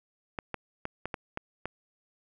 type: clicks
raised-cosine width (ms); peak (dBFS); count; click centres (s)
0.5; -18; 7; 0.388 / 0.543 / 0.854 / 1.056 / 1.142 / 1.374 / 1.656
effects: none

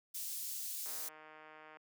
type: high-pass noise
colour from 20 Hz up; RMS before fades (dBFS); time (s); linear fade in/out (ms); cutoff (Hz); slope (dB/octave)
white; -42; 0.14-1.09; 10; 5100; 12
type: click train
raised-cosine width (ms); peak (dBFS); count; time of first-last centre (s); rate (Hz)
0.5; -39; 142; 0.86-1.77; 155
effects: high-pass 400 Hz 12 dB/octave

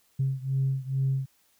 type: beating tone pair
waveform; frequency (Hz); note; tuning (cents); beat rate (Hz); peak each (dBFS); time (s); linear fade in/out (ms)
sine; 133.5 / 135.8; C3 / C#3; +35 / -35; 2.3; -26 / -28; 0.19-1.26; 10
effects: tanh soft clip ceiling -18 dBFS + white hiss -66 dBFS RMS until 1.59 s

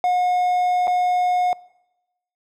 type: tone with dropouts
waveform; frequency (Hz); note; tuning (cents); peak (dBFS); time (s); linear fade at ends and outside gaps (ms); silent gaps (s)
triangle; 722; F#5; -43; -14; 0.04-1.53; 1; 0.872-0.878
effects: noise-tail reverb RT60 0.9 s tail -22 dB re dry

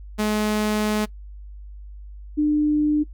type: tone pair in turn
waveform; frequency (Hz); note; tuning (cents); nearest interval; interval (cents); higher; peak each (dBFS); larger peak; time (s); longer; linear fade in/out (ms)
sawtooth / sine; 212.5 / 299.7; G#3 / D4; +40 / +35; tritone; 595; second; -16; neither; 0.18-1.06 / 2.37-3.04; first; 20
effects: noise-tail reverb RT60 0.1 s tail -22 dB re dry + added 50 Hz sine -36 dBFS peak until 3.13 s

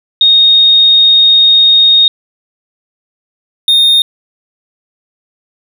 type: tone pair in turn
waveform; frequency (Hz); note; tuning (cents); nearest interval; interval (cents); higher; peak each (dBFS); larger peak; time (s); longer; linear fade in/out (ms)
sine / triangle; 3716 / 3680; A#7 / A#7; -6 / -23; unison; 17; first; -3; neither; 0.21-2.08 / 3.68-4.02; first; 2
effects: none

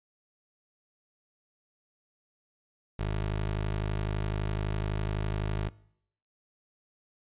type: tone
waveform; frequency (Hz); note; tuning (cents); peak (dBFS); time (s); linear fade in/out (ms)
20% pulse; 51.91; G#1; 0; -24; 2.99-5.69; 5
effects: noise-tail reverb RT60 0.7 s tail -22 dB re dry + resampled to 8000 Hz

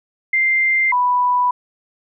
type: tone pair in turn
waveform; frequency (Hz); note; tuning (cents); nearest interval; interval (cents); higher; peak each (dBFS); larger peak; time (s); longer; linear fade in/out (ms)
sine; 2093 / 987.8; C7 / B5; 0 / 0; octave + minor second; 1300; first; -13 / -13; neither; 0.33-0.92 / 0.92-1.51; neither; 5
effects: none

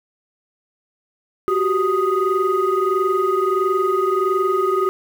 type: tone cluster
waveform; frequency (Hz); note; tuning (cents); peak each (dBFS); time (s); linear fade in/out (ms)
sine; 368.9 / 390.4 / 1245; F#4 / G4 / D#6; -5 / -7 / +1; -19; 1.48-4.89; 0
effects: tanh soft clip ceiling -10 dBFS + 7-bit

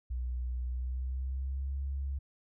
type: tone with pitch glide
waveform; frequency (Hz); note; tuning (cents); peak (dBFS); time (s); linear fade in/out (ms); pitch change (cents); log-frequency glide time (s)
sine; 61.74 to 68.5; B1 to C#2; 0 to -20; -32; 0.1-2.19; 10; +180; 0.66-1.77
effects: none

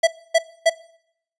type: tone bursts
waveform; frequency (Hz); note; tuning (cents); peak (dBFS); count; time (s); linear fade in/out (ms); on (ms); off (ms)
square; 659.3; E5; 0; -12; 3; 0.03-0.699; 10; 43; 270
effects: noise-tail reverb RT60 0.7 s tail -21 dB re dry + resampled to 22050 Hz

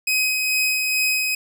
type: tone with tremolo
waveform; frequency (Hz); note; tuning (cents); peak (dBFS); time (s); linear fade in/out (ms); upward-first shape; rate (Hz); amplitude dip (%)
sawtooth; 2525; D#7; +25; -14; 0.07-1.35; 5; sine; 2.3; 30
effects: none

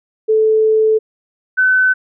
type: tone pair in turn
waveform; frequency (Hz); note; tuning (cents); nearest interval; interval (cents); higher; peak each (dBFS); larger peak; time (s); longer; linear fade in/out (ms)
sine; 436.9 / 1514.4; A4 / F#6; -12 / +40; octave + minor seventh; 2152; second; -9; neither; 0.28-0.99 / 1.57-1.94; first; 20
effects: none

